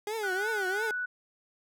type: tone with vibrato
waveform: 30% pulse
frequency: 406.2 Hz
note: G#4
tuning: 38 cents flat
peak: -29 dBFS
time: 0.07-0.91 s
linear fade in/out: 2 ms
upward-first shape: triangle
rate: 2.9 Hz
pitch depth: 210 cents each way
type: tone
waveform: sine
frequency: 1480 Hz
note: F#6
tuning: in tune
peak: -30 dBFS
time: 0.23-1.06 s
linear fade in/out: 10 ms
effects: none